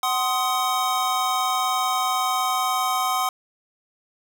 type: chord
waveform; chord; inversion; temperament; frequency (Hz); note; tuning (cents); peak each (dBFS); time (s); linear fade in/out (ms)
square; C diminished; second; just; 753.5 / 1046.5 / 1255.8; Gb5 / C6 / Eb6; +31 / 0 / +16; -26; 0.03-3.29; 2
effects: none